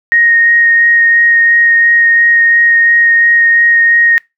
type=tone with vibrato; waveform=sine; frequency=1864.7 Hz; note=A#6; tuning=in tune; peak=-5 dBFS; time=0.12-4.18 s; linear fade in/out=0 ms; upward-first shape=sine; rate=2.9 Hz; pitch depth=9 cents each way; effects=noise-tail reverb RT60 0.2 s tail -24 dB re dry